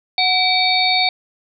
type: harmonic tone with a mistuned harmonic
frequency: 740 Hz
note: F#5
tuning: in tune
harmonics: 1 / 3 / 5 / 6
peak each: -19 / -19 / -19 / -19 dBFS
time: 0.18-1.09 s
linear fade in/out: 2 ms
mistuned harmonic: 3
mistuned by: +65 cents
effects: none